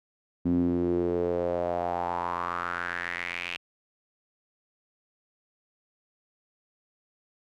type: tone with band-pass filter sweep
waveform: sawtooth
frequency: 87.31 Hz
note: F2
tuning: in tune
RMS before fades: -29 dBFS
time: 0.45-3.57 s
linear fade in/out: 10 ms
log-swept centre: 240 to 2700 Hz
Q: 4.7
effects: none